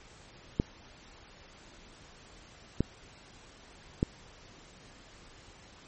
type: clicks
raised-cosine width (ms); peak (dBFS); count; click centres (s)
3; -12; 3; 0.599 / 2.806 / 4.029
effects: pink hiss -54 dBFS RMS until 5.87 s + MP3 32 kbps